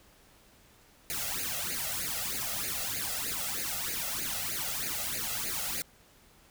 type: noise with flanger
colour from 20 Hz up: white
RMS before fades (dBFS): -34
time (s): 1.1-5.82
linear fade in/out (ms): 0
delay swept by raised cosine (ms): 0.44 to 1.54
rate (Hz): 3.2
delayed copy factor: +0.95
effects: pink hiss -60 dBFS RMS until 6.5 s